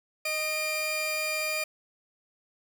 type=tone pair together; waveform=sawtooth; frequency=620.7 / 2401 Hz; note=D#5 / D7; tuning=-4 / +38 cents; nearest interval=octave + major seventh; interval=2342 cents; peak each=-29 / -26 dBFS; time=0.25-1.64 s; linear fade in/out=5 ms; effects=none